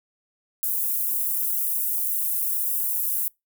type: high-pass noise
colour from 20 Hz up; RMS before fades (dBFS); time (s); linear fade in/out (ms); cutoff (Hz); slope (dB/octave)
pink; -25; 0.63-3.28; 0; 12000; 24
effects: noise-tail reverb RT60 0.2 s tail -26 dB re dry